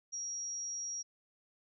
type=tone; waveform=sine; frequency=5670 Hz; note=F8; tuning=25 cents sharp; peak=-37 dBFS; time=0.12-1.03 s; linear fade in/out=20 ms; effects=none